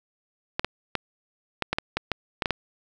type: clicks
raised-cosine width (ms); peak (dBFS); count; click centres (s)
0.3; -8; 11; 0.595 / 0.646 / 0.953 / 1.623 / 1.73 / 1.785 / 1.97 / 2.117 / 2.422 / 2.458 / 2.507
effects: 8-bit